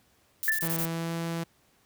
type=noise bursts; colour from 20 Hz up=violet; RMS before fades=-31 dBFS; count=5; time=0.43-0.853 s; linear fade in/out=0 ms; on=67 ms; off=22 ms
type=tone with exponential decay; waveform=sine; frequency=1760 Hz; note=A6; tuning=in tune; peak=-20 dBFS; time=0.48-0.84 s; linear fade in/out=1 ms; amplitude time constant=78 ms
type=tone with pitch glide; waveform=sawtooth; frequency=164.81 to 166.82 Hz; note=E3 to E3; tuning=0 to +21 cents; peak=-26 dBFS; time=0.62-1.44 s; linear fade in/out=10 ms; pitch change=+21 cents; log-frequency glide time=0.83-1.14 s
effects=pink hiss -65 dBFS RMS until 1.85 s + high-pass 60 Hz 12 dB/octave